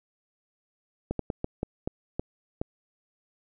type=slowing click train; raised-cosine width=2 ms; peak=-15 dBFS; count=8; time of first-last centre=1.11-2.615 s; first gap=83 ms; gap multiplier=1.31; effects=none